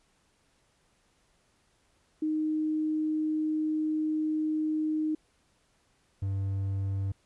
sine / triangle tone pair in turn, 310 / 97.64 Hz, D#4 / G2, -6 / -6 cents, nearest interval octave + minor sixth, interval 2000 cents, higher first, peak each -26 dBFS, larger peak neither, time 2.22-5.15 / 6.22-7.12 s, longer first, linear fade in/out 5 ms, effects pink hiss -69 dBFS RMS until 7.25 s + resampled to 24000 Hz

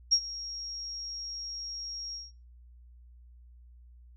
sine tone with ADSR envelope, 5588 Hz, F8, in tune, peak -18 dBFS, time 0.11-2.32 s, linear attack 19 ms, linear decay 68 ms, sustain -18 dB, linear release 180 ms, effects noise-tail reverb RT60 0.3 s tail -25 dB re dry + added 60 Hz sine -51 dBFS peak until 4.16 s

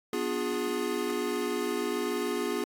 square chord, B diminished seventh, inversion none, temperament equal with one note detuned, 246.9 / 293.7 / 355.1 / 415.3 Hz, B3 / D4 / F4 / Ab4, 0 / 0 / +29 / 0 cents, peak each -36 / -38 / -34 / -33 dBFS, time 0.13-2.64 s, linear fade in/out 2 ms, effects AAC 64 kbps

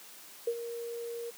sine tone with ADSR envelope, 469 Hz, A#4, 11 cents sharp, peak -25 dBFS, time 0.47-1.31 s, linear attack 6 ms, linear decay 61 ms, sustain -11 dB, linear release 17 ms, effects white hiss -51 dBFS RMS until 1.37 s + high-pass 200 Hz 12 dB/octave

